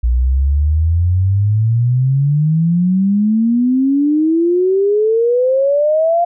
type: exponential sweep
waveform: sine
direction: up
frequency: 58.27 to 701 Hz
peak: -10 dBFS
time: 0.03-6.25 s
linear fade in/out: 10 ms
effects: none